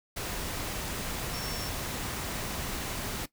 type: tone in noise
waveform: sine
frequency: 5450 Hz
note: F8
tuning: 43 cents flat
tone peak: -40 dBFS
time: 1.33-1.69 s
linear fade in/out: 10 ms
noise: pink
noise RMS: -35 dBFS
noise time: 0.16-3.26 s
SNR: -8 dB
effects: noise-tail reverb RT60 0.1 s tail -17 dB re dry